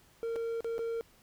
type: tone with dropouts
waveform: triangle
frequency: 459.8 Hz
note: A#4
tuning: 24 cents flat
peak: -30 dBFS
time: 0.23-1.01 s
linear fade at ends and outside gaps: 0 ms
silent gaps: 0.358-0.362 / 0.606-0.645 / 0.781-0.791 s
effects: pink hiss -63 dBFS RMS until 1.22 s